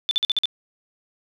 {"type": "tone bursts", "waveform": "sine", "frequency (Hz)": 3520, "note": "A7", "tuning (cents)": 0, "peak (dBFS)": -17, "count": 6, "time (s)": [0.09, 0.456], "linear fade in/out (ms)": 0, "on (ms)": 21, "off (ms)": 48, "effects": []}